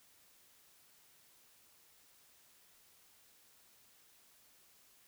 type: silence
effects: white hiss -66 dBFS RMS until 5.07 s